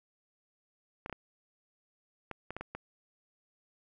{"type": "clicks", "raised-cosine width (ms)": 0.5, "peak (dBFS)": -24, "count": 8, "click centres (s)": [1.061, 1.097, 1.127, 2.313, 2.506, 2.566, 2.61, 2.75], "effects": []}